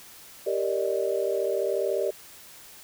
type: chord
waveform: sine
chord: Eb major seventh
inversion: first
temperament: equal with one note detuned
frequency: 392 / 466.2 / 581.9 / 622.3 Hz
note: G4 / Bb4 / D5 / Eb5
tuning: 0 / 0 / -16 / 0 cents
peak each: -28 / -30 / -29 / -31 dBFS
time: 0.46-2.11 s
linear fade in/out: 10 ms
effects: white hiss -48 dBFS RMS until 2.83 s